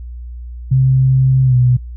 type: tone with pitch glide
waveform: sine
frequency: 131.6 to 124.65 Hz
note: C3 to B2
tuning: +10 to +16 cents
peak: -8 dBFS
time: 0.71-1.77 s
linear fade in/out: 10 ms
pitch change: -94 cents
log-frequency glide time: 1.44-1.56 s
effects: noise-tail reverb RT60 0.1 s tail -20 dB re dry + added 60 Hz sine -26 dBFS peak until 1.96 s